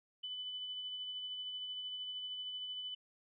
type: tone with tremolo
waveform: sine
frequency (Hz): 3000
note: F#7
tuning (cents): +23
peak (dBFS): -39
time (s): 0.23-2.95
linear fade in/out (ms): 10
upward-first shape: sine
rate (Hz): 13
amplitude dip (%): 30
effects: none